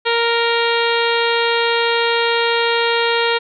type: harmonic tone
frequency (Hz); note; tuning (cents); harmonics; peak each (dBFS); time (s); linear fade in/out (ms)
466.2; A#4; 0; 1 / 2 / 3 / 4 / 5 / 6 / 7 / 8 / 9; -18 / -21 / -23 / -24 / -25 / -26 / -26 / -27 / -28; 0.05-3.39; 20
effects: none